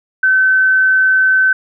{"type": "tone", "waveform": "sine", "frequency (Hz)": 1529, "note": "G6", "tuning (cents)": -44, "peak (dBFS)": -8, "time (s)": [0.23, 1.53], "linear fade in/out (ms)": 5, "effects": []}